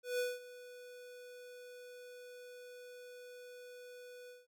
square tone with ADSR envelope, 493.9 Hz, B4, in tune, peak -33 dBFS, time 0.03-4.47 s, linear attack 160 ms, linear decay 200 ms, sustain -18 dB, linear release 180 ms, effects none

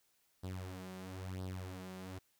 sawtooth tone with flanger, 93.1 Hz, F#2, 11 cents sharp, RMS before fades -45 dBFS, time 0.43-2.19 s, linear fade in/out 10 ms, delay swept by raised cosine 0.21 to 5.21 ms, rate 1 Hz, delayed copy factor +0.75, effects white hiss -75 dBFS RMS until 2.39 s

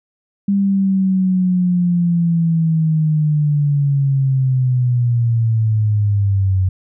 sine linear sweep, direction down, 200 to 92.4 Hz, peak -12 dBFS, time 0.48-6.69 s, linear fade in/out 5 ms, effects none

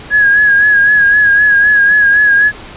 sine tone with vibrato, 1661.2 Hz, G#6, in tune, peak -5 dBFS, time 0.1-2.52 s, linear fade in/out 50 ms, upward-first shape sine, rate 3.9 Hz, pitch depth 44 cents each way, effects pink hiss -31 dBFS RMS until 2.76 s + resampled to 8000 Hz

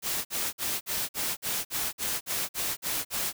white noise bursts, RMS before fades -30 dBFS, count 12, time 0.02-3.33 s, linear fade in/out 50 ms, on 230 ms, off 50 ms, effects none

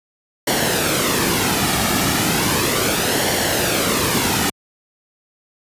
pink noise with flanger, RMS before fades -18 dBFS, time 0.47-4.5 s, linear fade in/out 5 ms, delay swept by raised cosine 0.79 to 1.99 ms, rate 0.35 Hz, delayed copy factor -0.5, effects high-pass 80 Hz 12 dB/octave + resampled to 32000 Hz

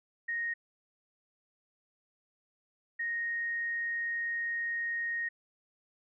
sine tone bursts at uneven times, 1864.7 Hz, A#6, in tune, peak -31 dBFS, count 2, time 0.28-0.54 / 2.99-5.29 s, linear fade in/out 10 ms, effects none

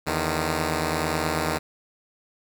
5% pulse tone pair together, 81.4 / 153.66 Hz, E2 / D#3, -21 / -21 cents, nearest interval major seventh, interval 1100 cents, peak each -15 dBFS, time 0.06-1.59 s, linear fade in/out 20 ms, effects none

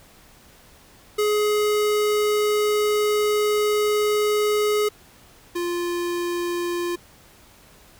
square tone pair in turn, 420.2 / 348.5 Hz, G#4 / F4, +20 / -4 cents, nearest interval minor third, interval 324 cents, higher first, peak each -19 / -24 dBFS, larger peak first, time 1.18-4.89 / 5.55-6.96 s, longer first, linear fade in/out 10 ms, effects pink hiss -51 dBFS RMS until 7.99 s

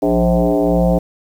sine tone with frequency modulation, 174.61 Hz, F3, in tune, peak -11 dBFS, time 0.02-0.99 s, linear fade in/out 10 ms, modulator 117 Hz, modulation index 4.5, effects 7-bit

